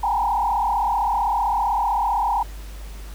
sine tone with frequency modulation, 879 Hz, A5, 2 cents flat, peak -18 dBFS, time 0.03-2.43 s, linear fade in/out 5 ms, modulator 35.6 Hz, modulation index 2.7, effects added 50 Hz sine -33 dBFS peak until 3.14 s + pink hiss -45 dBFS RMS until 3.14 s

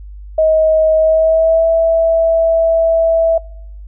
sine tone with pitch glide, 632 to 656.9 Hz, D#5 to E5, +27 to -6 cents, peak -8 dBFS, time 0.38-3.38 s, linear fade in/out 5 ms, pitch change +67 cents, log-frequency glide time 0.96-1.67 s, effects noise-tail reverb RT60 0.7 s tail -25 dB re dry + added 50 Hz sine -29 dBFS peak until 3.87 s

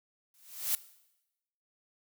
blue noise with exponential growth, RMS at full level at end -27 dBFS, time 0.34-0.75 s, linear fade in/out 1 ms, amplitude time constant 88 ms, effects noise-tail reverb RT60 0.9 s tail -18 dB re dry

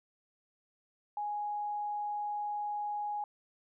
sine tone, 830.6 Hz, G#5, in tune, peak -33 dBFS, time 1.17-3.24 s, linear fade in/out 2 ms, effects none

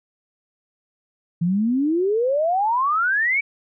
sine exponential sweep, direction up, 163.8 to 2318 Hz, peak -17 dBFS, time 1.41-3.41 s, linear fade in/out 10 ms, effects none

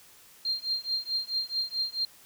sine tone with tremolo, 4189 Hz, C8, 1 cent sharp, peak -24 dBFS, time 0.45-2.05 s, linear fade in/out 2 ms, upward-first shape triangle, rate 4.6 Hz, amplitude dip 100%, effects white hiss -55 dBFS RMS until 2.25 s

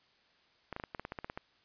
clicks, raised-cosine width 0.5 ms, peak -24 dBFS, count 12, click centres 0.727 / 0.764 / 0.799 / 0.838 / 0.948 / 0.996 / 1.051 / 1.121 / 1.188 / 1.245 / 1.299 / 1.375 s, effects white hiss -68 dBFS RMS until 1.64 s + resampled to 11025 Hz

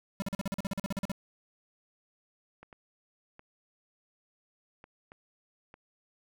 square tone bursts, 196 Hz, G3, in tune, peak -31 dBFS, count 15, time 0.2-1.117 s, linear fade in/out 0 ms, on 21 ms, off 43 ms
clicks, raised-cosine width 0.5 ms, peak -34 dBFS, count 6, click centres 2.63 / 2.728 / 3.394 / 4.841 / 5.119 / 5.741 s
effects none

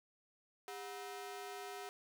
sawtooth ring-modulated tone, 566 Hz, C#5, 36 cents sharp, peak -38 dBFS, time 0.68-1.89 s, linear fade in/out 0 ms, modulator 164 Hz, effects none

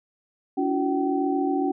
sine tone cluster, 284.7 / 332.3 / 366.5 / 766 Hz, C#4 / E4 / F#4 / G5, +46 / +14 / -16 / -40 cents, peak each -24 / -31 / -27 / -28 dBFS, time 0.57-1.72 s, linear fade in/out 10 ms, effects none

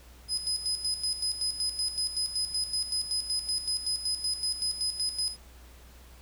35% pulse tone with tremolo, 5030 Hz, D#8, 18 cents sharp, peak -24 dBFS, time 0.28-5.37 s, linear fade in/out 50 ms, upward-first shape square, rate 5.3 Hz, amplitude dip 65%, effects added 61 Hz sine -50 dBFS peak until 6.21 s + pink hiss -56 dBFS RMS until 6.21 s

